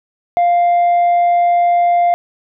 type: tone with tanh clipping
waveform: sine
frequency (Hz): 698.5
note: F5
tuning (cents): 0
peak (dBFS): -10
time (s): 0.37-2.14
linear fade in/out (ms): 0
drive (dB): 2
effects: none